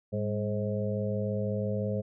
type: harmonic tone with a mistuned harmonic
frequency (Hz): 105.9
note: G#2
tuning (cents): +34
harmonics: 1 / 2 / 4 / 5 / 6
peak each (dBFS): -32 / -33 / -37 / -34 / -40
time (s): 0.12-2.02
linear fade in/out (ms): 20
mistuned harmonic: 2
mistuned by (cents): -78
effects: none